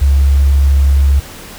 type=tone; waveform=sine; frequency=69.3 Hz; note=C#2; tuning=in tune; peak=-6 dBFS; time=0.01-1.2 s; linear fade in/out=10 ms; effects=pink hiss -32 dBFS RMS until 1.58 s